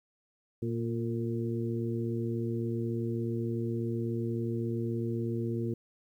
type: harmonic tone with a mistuned harmonic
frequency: 116.54 Hz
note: A#2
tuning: in tune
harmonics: 1 / 2 / 3 / 4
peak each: -33 / -35 / -35 / -41 dBFS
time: 0.62-5.74 s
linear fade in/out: 5 ms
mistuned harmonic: 4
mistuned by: -34 cents
effects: 11-bit